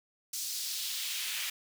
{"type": "noise with high-pass filter sweep", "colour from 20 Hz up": "pink", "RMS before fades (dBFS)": -36, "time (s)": [0.33, 1.5], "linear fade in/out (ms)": 5, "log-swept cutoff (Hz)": [5700, 2300], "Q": 1.5, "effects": []}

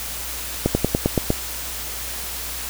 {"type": "slowing click train", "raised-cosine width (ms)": 2, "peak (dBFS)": -3, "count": 7, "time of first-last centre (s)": [0.66, 1.304], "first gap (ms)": 90, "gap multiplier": 1.07, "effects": ["added 60 Hz sine -37 dBFS peak until 2.69 s", "white hiss -30 dBFS RMS until 2.69 s"]}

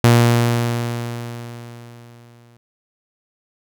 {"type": "tone with exponential decay", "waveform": "sawtooth", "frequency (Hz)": 118.6, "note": "A#2", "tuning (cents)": 30, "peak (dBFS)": -4, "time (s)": [0.04, 2.57], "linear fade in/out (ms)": 0, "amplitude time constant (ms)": 550, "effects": []}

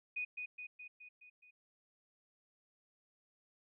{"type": "tone with echo", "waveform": "sine", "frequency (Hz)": 2481, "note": "D#7", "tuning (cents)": -6, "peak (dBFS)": -36, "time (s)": [0.16, 0.25], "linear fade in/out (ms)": 10, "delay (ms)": 210, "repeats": 6, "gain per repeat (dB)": -4, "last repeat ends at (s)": 1.51, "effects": []}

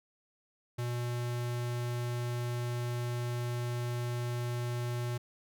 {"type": "tone", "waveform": "square", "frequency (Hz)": 121, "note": "B2", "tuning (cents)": -35, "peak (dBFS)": -33, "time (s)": [0.78, 5.18], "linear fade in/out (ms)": 10, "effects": []}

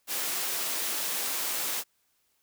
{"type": "high-pass noise", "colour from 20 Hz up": "white", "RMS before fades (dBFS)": -31, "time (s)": [0.07, 1.84], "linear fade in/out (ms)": 50, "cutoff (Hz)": 270, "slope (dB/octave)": 12, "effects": ["white hiss -72 dBFS RMS until 2.42 s"]}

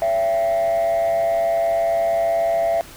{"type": "tone with frequency modulation", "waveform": "sine", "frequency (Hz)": 670, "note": "E5", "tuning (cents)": 28, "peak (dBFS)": -14, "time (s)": [0.02, 2.81], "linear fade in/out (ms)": 0, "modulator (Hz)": 107, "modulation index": 0.53, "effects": ["tanh soft clip ceiling -15 dBFS", "pink hiss -41 dBFS RMS until 2.96 s"]}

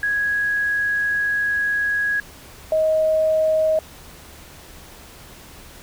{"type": "tone pair in turn", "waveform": "sine", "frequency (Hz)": [1661.2, 629.8], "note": ["G#6", "D#5"], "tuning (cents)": [0, 21], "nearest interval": "octave + perfect fourth", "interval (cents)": 1679, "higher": "first", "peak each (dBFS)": [-18, -15], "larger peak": "second", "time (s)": [[0.03, 2.2], [2.72, 3.79]], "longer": "first", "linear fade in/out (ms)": 2, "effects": ["added 73 Hz sine -50 dBFS peak until 5.82 s", "pink hiss -43 dBFS RMS until 5.82 s"]}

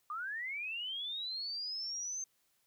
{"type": "linear sweep", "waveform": "sine", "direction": "up", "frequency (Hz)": [1174, 6320], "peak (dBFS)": -37, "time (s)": [0.1, 2.24], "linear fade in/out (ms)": 2, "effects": ["white hiss -75 dBFS RMS until 2.66 s"]}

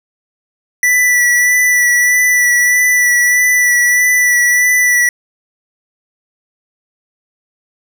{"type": "tone with vibrato", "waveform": "square", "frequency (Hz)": 1966, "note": "B6", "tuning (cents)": -8, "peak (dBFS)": -9, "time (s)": [0.83, 5.09], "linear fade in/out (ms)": 2, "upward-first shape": "sine", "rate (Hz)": 1.6, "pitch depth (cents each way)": 19, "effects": []}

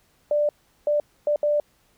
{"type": "tone bursts at uneven times", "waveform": "sine", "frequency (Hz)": 591, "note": "D5", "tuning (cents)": 11, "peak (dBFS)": -18, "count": 4, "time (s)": [[0.31, 0.49], [0.87, 1], [1.27, 1.36], [1.43, 1.6]], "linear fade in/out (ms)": 2, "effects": ["pink hiss -63 dBFS RMS until 1.97 s"]}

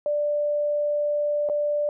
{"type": "tone with dropouts", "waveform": "sine", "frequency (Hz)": 589, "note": "D5", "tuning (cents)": 5, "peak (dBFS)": -21, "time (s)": [0.06, 1.89], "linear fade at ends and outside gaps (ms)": 1, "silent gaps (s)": [1.489, 1.497], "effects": []}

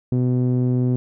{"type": "tone with low-pass filter", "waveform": "sawtooth", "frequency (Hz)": 125.2, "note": "B2", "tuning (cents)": 24, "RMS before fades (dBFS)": -19, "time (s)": [0.12, 0.96], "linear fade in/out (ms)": 0, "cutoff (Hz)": 310, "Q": 1.4, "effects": []}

